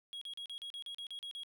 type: tone bursts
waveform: triangle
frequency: 3304 Hz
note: G#7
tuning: 10 cents flat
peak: -40 dBFS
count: 11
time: 0.13-1.434 s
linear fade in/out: 0 ms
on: 84 ms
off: 38 ms
effects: none